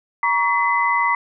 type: tone cluster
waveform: sine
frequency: 946 / 1125 / 2020 Hz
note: A#5 / C#6 / B6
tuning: +25 / +25 / +39 cents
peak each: -20 dBFS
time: 0.23-1.15 s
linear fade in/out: 2 ms
effects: none